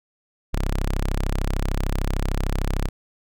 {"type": "tone", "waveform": "sawtooth", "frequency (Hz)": 33.32, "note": "C1", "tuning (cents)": 32, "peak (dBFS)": -17, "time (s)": [0.53, 2.89], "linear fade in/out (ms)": 10, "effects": []}